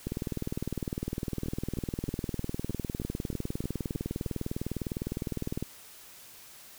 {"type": "two click trains", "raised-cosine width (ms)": 3, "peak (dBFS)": [-24, -19], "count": [10, 111], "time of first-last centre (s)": [[1.46, 4.264], [0.07, 5.626]], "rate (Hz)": [3.21, 19.8], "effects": ["white hiss -51 dBFS RMS until 6.78 s"]}